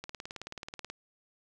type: click train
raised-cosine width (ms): 0.2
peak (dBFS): -23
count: 17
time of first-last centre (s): 0.04-0.9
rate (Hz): 18.6
effects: none